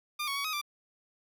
15% pulse tone with pitch steps, 1200 / 1112 / 1125 / 1261 / 1178 Hz, D6 / C#6 / C#6 / D#6 / D6, +37 / +5 / +25 / +23 / +5 cents, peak -25 dBFS, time 0.19-0.615 s, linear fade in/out 10 ms, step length 85 ms, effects none

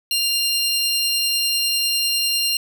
sawtooth tone pair together, 2794 / 4186 Hz, F7 / C8, 0 / 0 cents, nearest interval perfect fifth, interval 700 cents, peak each -18 dBFS, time 0.11-2.57 s, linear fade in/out 2 ms, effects none

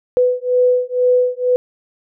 sine beating tone pair, 497.2 / 499.3 Hz, B4 / B4, +12 / +19 cents, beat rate 2.1 Hz, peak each -15 dBFS, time 0.17-1.56 s, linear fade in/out 0 ms, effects none

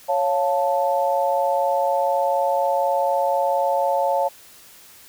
sine chord, Db augmented, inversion none, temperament equal, 554.4 / 698.5 / 880 Hz, Db5 / F5 / A5, 0 / 0 / 0 cents, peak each -21 / -23 / -22 dBFS, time 0.08-4.29 s, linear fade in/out 20 ms, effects white hiss -47 dBFS RMS until 5.08 s

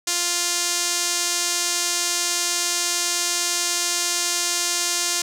sawtooth tone with band-pass filter, 349.2 Hz, F4, in tune, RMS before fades -23 dBFS, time 0.07-5.22 s, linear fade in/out 5 ms, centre 6700 Hz, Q 1.6, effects none

